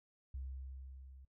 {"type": "tone with level ramp", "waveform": "sine", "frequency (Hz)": 66.1, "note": "C2", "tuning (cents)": 18, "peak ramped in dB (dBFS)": [-39, -54], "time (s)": [0.34, 1.25], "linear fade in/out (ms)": 5, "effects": ["noise-tail reverb RT60 0.1 s tail -24 dB re dry", "tanh soft clip ceiling -37 dBFS"]}